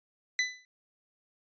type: tone with exponential decay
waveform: sawtooth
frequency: 2000 Hz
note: B6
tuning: 21 cents sharp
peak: -19 dBFS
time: 0.39-0.65 s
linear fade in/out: 1 ms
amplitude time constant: 56 ms
effects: resampled to 16000 Hz